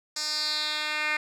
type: tone with band-pass filter sweep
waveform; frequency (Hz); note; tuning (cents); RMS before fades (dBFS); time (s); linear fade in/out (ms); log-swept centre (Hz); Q
10% pulse; 303.4; D#4; -44; -29; 0.16-1.17; 5; 5900 to 2300; 3.7
effects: none